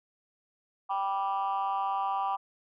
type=chord; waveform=sine; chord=G major; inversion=none; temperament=just; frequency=784 / 980 / 1176 Hz; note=G5 / B5 / D6; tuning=0 / -14 / +2 cents; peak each=-29 / -31 / -32 dBFS; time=0.89-2.37 s; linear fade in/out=20 ms; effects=tanh soft clip ceiling -22 dBFS